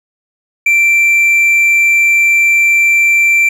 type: tone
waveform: triangle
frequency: 2349 Hz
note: D7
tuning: in tune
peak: -5 dBFS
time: 0.66-3.49 s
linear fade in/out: 5 ms
effects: none